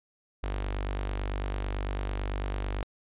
sawtooth tone with notch filter, 49 Hz, G1, in tune, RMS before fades -32 dBFS, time 0.43-2.83 s, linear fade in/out 0 ms, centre 160 Hz, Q 0.86, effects resampled to 8000 Hz

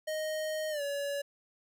square tone with pitch glide, 622.3 to 567.4 Hz, D#5 to C#5, 0 to +40 cents, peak -33 dBFS, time 0.07-1.22 s, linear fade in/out 10 ms, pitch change -160 cents, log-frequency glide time 0.7-0.82 s, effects none

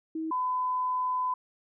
sine tone pair in turn, 319.7 / 1008.3 Hz, D#4 / B5, +47 / +36 cents, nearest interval octave + minor sixth, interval 1989 cents, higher second, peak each -30 / -26 dBFS, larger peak second, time 0.15-0.31 / 0.31-1.34 s, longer second, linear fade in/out 5 ms, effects none

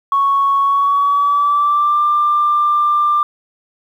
sine tone with pitch glide, 1108.7 to 1188.3 Hz, C#6 to D6, 0 to +20 cents, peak -10 dBFS, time 0.12-3.23 s, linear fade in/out 2 ms, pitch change +120 cents, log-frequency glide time 0.61-2.02 s, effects tanh soft clip ceiling -6 dBFS + 8-bit

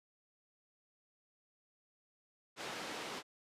pink band-pass noise, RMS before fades -44 dBFS, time 2.56-3.23 s, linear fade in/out 50 ms, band 320 to 5500 Hz, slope 12 dB/octave, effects resampled to 32000 Hz

